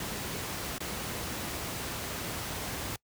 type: noise with dropouts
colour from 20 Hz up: pink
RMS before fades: -36 dBFS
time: 0-2.96 s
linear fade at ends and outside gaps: 2 ms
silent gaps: 0.782-0.804 s
effects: noise-tail reverb RT60 0.1 s tail -24 dB re dry + high-pass 60 Hz 12 dB/octave